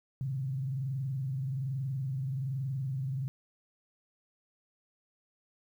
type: tone with frequency modulation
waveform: sine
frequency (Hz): 133.6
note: C3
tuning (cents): +36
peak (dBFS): -31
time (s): 0.21-3.28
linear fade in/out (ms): 0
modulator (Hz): 21.2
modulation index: 0.5
effects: 11-bit